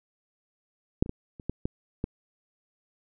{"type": "clicks", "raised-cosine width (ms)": 3, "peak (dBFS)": [-7, -26, -19, -30, -16, -15, -15], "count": 7, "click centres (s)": [1.025, 1.061, 1.094, 1.398, 1.496, 1.655, 2.041], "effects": []}